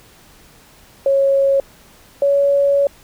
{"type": "tone pair in turn", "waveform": "sine", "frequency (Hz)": [549, 562.2], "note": ["C#5", "C#5"], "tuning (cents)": [-17, 24], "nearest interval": "unison", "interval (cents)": 41, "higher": "second", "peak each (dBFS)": -11, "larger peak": "neither", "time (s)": [[1.06, 1.6], [2.22, 2.87]], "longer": "second", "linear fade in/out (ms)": 2, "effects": ["pink hiss -47 dBFS RMS until 3.03 s"]}